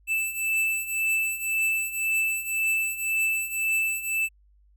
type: beating tone pair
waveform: square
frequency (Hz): 2640 / 2641.9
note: E7 / E7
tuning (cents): +2 / +3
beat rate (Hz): 1.9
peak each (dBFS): -30 / -26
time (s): 0.07-4.29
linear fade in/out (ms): 50
effects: added 50 Hz sine -56 dBFS peak until 4.76 s